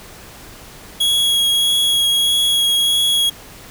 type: tone with vibrato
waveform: 45% pulse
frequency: 3321 Hz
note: G#7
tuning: 1 cent flat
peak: -13 dBFS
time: 1-3.3 s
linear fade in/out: 10 ms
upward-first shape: sine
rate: 1.6 Hz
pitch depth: 10 cents each way
effects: pink hiss -39 dBFS RMS until 3.7 s